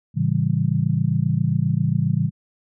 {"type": "chord", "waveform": "sine", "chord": "A dominant seventh", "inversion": "none", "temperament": "just", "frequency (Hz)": [110, 137.5, 165, 198], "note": ["A2", "C#3", "E3", "G3"], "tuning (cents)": [0, -14, 2, 18], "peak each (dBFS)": [-24, -21, -22, -26], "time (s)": [0.14, 2.31], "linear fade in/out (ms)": 50, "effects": []}